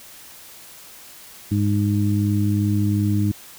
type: harmonic tone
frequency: 102.7 Hz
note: G#2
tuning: 19 cents flat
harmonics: 1 / 2 / 3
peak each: -19 / -22 / -24 dBFS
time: 1.51-3.32 s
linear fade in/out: 10 ms
effects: white hiss -43 dBFS RMS until 3.58 s